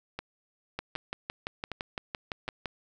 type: two click trains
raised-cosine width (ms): 0.3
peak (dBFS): -19 / -17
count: 4 / 12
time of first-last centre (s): 0.19-2.48 / 0.79-2.658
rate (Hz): 1.31 / 5.89
effects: none